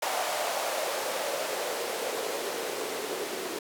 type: noise with band-pass filter sweep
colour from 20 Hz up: blue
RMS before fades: -32 dBFS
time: 0.02-3.59 s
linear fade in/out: 5 ms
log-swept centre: 680 to 370 Hz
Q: 3.2
effects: none